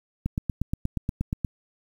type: click train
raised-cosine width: 5 ms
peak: -13 dBFS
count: 11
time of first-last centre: 0.26-1.448 s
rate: 8.42 Hz
effects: 8-bit